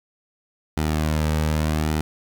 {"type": "tone with flanger", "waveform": "sawtooth", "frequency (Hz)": 77.3, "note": "D#2", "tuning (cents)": -11, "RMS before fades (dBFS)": -22, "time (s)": [0.77, 2.01], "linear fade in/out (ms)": 0, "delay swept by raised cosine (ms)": [1.8, 2.9], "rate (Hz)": 0.83, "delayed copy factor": -0.5, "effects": []}